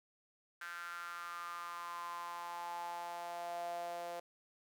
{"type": "tone with high-pass filter sweep", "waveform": "sawtooth", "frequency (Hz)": 172.6, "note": "F3", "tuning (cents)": -20, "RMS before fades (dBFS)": -44, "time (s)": [0.61, 4.2], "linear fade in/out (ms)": 5, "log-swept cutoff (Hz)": [1500, 600], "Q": 7.1, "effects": []}